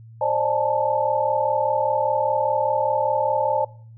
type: tone cluster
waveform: sine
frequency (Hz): 533 / 598 / 852 / 892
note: C5 / D5 / G#5 / A5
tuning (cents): +32 / +31 / +44 / +23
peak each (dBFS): -24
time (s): 0.21-3.65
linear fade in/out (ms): 5
effects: noise-tail reverb RT60 0.5 s tail -20 dB re dry + added 113 Hz sine -41 dBFS peak until 3.97 s